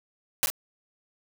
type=noise with echo; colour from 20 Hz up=white; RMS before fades=-23 dBFS; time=0.43-0.46 s; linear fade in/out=0 ms; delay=41 ms; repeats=1; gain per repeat=-8 dB; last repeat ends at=0.501 s; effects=none